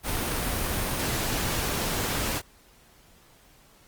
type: noise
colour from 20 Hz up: pink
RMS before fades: -28 dBFS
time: 0.03-2.42 s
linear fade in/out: 50 ms
effects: pink hiss -57 dBFS RMS until 3.87 s + Opus 32 kbps